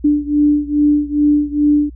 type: beating tone pair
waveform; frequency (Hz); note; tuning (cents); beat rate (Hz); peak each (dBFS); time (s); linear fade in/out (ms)
sine; 293.7 / 296.1; D4 / D4; 0 / +14; 2.4; -13 / -15; 0.04-1.9; 10
effects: added 60 Hz sine -32 dBFS peak until 1.95 s